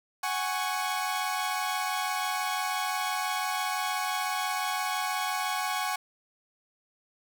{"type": "chord", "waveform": "sawtooth", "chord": "F# suspended second", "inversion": "none", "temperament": "equal with one note detuned", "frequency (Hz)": [744.7, 830.6, 1108.7], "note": ["F#5", "G#5", "C#6"], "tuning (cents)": [11, 0, 0], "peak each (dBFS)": -29, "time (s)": [0.23, 5.96], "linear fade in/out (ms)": 5, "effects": []}